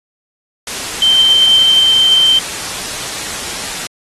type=tone in noise; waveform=sine; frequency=3118 Hz; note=G7; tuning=10 cents flat; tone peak=-7 dBFS; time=1.02-2.39 s; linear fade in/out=2 ms; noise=white; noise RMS=-21 dBFS; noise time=0.67-3.87 s; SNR=+11 dB; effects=low-pass 9000 Hz 12 dB/octave + AAC 32 kbps